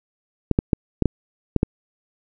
clicks, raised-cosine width 3 ms, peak -3 dBFS, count 7, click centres 0.513 / 0.589 / 0.732 / 1.023 / 1.057 / 1.563 / 1.631 s, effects none

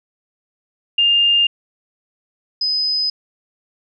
sine tone pair in turn, 2809 / 5027 Hz, F7 / D#8, +9 / +17 cents, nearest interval minor seventh, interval 1008 cents, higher second, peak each -11 / -16 dBFS, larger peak first, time 0.98-1.47 / 2.61-3.1 s, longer neither, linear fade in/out 5 ms, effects none

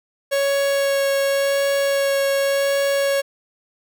45% pulse tone with vibrato, 554.4 Hz, C#5, in tune, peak -17 dBFS, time 0.31-3.22 s, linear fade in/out 20 ms, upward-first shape sine, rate 0.89 Hz, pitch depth 9 cents each way, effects none

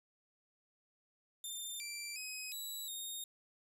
15% pulse tone with pitch steps, 3593 / 2350 / 2529 / 3920 / 3698 Hz, A7 / D7 / D#7 / B7 / A#7, +36 / +1 / +28 / -14 / -15 cents, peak -35 dBFS, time 1.44-3.24 s, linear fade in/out 2 ms, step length 360 ms, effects none

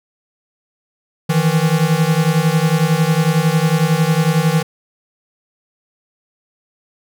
square beating tone pair, 155 / 166 Hz, D#3 / E3, -6 / +12 cents, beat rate 11 Hz, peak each -16 dBFS, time 1.29-4.63 s, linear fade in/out 10 ms, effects none

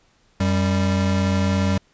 square tone pair together, 91.95 / 195.4 Hz, F#2 / G3, -10 / -5 cents, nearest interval octave + minor second, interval 1305 cents, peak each -21 dBFS, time 0.4-1.78 s, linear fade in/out 5 ms, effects pink hiss -60 dBFS RMS until 1.93 s + resampled to 16000 Hz

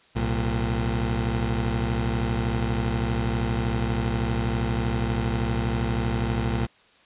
20% pulse tone pair together, 63.41 / 114.3 Hz, B1 / A#2, +46 / -34 cents, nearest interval minor seventh, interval 1020 cents, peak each -21 dBFS, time 0.15-6.67 s, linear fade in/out 20 ms, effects white hiss -57 dBFS RMS until 7.05 s + resampled to 8000 Hz

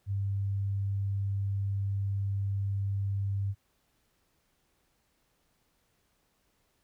sine tone, 99 Hz, G2, 18 cents sharp, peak -28 dBFS, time 0.06-3.55 s, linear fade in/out 50 ms, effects pink hiss -73 dBFS RMS until 6.83 s

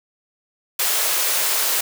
white high-pass noise, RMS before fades -20 dBFS, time 0.79-1.81 s, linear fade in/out 5 ms, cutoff 400 Hz, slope 24 dB/octave, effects none

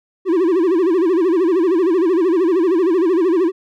triangle tone with vibrato, 351.8 Hz, F4, 13 cents sharp, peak -10 dBFS, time 0.25-3.52 s, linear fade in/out 50 ms, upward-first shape sine, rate 13 Hz, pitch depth 170 cents each way, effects none

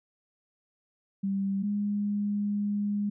sine tone pair in turn, 196 / 205.1 Hz, G3 / G#3, 0 / -21 cents, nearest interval minor second, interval 79 cents, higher second, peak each -26 dBFS, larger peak neither, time 1.23-1.63 / 1.63-3.1 s, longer second, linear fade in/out 10 ms, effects none

